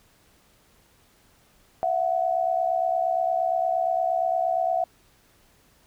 sine tone pair together, 669.4 / 738 Hz, E5 / F#5, +26 / -5 cents, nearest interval major second, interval 169 cents, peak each -24 dBFS, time 1.83-4.84 s, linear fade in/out 0 ms, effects pink hiss -60 dBFS RMS until 5.86 s

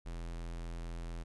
square tone, 42.18 Hz, E1, 41 cents sharp, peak -40 dBFS, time 0.05-1.24 s, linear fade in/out 20 ms, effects resampled to 24000 Hz

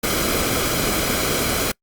pink noise with comb filter, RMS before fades -21 dBFS, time 0.03-1.72 s, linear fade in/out 10 ms, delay 1.1 ms, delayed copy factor -0.5, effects noise-tail reverb RT60 0.1 s tail -26 dB re dry + Opus 48 kbps

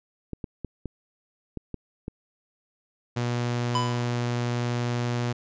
clicks, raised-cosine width 3 ms, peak -19 dBFS, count 7, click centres 0.333 / 0.442 / 0.647 / 0.857 / 1.573 / 1.743 / 2.081 s
sawtooth tone, 120.8 Hz, B2, 38 cents flat, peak -21 dBFS, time 3.16-5.33 s, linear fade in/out 10 ms
square tone with exponential decay, 1000 Hz, B5, 21 cents sharp, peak -22 dBFS, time 3.75-4.17 s, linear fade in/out 1 ms, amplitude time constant 91 ms
effects resampled to 16000 Hz

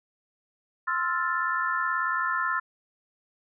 sine chord, F major seventh, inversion second, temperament equal, 1046.5 / 1318.5 / 1396.9 / 1760 Hz, C6 / E6 / F6 / A6, 0 / 0 / 0 / 0 cents, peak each -30 dBFS, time 0.87-2.6 s, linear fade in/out 10 ms, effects none

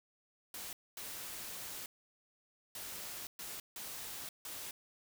white noise bursts at uneven times, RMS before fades -45 dBFS, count 6, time 0.54-0.73 / 0.97-1.86 / 2.75-3.27 / 3.39-3.6 / 3.76-4.29 / 4.45-4.71 s, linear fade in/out 2 ms, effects none

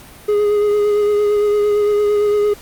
triangle tone with vibrato, 415.3 Hz, G#4, in tune, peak -10 dBFS, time 0.28-2.54 s, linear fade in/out 10 ms, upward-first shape sine, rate 8.8 Hz, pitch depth 19 cents each way, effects pink hiss -40 dBFS RMS until 2.61 s + Opus 48 kbps

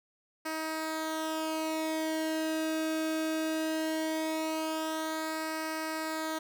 sawtooth tone with flanger, 316.8 Hz, D#4, 31 cents sharp, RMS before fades -33 dBFS, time 0.45-6.39 s, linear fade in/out 10 ms, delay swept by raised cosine 0.29 to 0.98 ms, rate 0.19 Hz, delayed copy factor -0.65, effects none

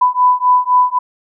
sine beating tone pair, 995 / 998.9 Hz, B5 / B5, +13 / +19 cents, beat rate 3.9 Hz, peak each -12 dBFS, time 0.01-0.99 s, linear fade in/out 10 ms, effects none

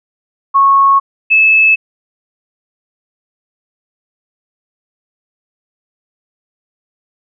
sine tone pair in turn, 1100 / 2608 Hz, C#6 / E7, -14 / -19 cents, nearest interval octave + minor third, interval 1495 cents, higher second, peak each -5 dBFS, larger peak neither, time 0.54-1 / 1.3-1.76 s, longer neither, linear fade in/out 20 ms, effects none

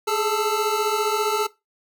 square tone cluster, 414.2 / 429.1 / 882 / 1331 Hz, G#4 / A4 / A5 / E6, -5 / -43 / +4 / +16 cents, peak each -27 dBFS, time 0.07-1.47 s, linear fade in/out 10 ms, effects noise-tail reverb RT60 0.2 s tail -18 dB re dry

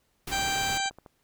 pink noise, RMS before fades -36 dBFS, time 0.27-0.78 s, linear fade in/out 5 ms
harmonic tone, 784 Hz, G5, in tune, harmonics 1 / 2 / 3 / 4 / 5 / 6 / 8 / 9 / 10, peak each -30 / -33 / -35 / -36 / -37 / -38 / -39 / -40 / -40 dBFS, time 0.31-0.9 s, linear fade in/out 20 ms
clicks, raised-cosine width 1 ms, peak -32 dBFS, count 11, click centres 0.468 / 0.501 / 0.558 / 0.645 / 0.696 / 0.752 / 0.801 / 0.859 / 0.91 / 0.986 / 1.062 s
effects pink hiss -71 dBFS RMS until 1.23 s

